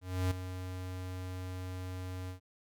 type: tone with ADSR envelope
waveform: square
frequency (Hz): 92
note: F#2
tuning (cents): -9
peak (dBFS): -28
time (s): 0.01-2.4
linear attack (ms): 300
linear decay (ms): 8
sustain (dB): -11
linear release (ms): 110
effects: none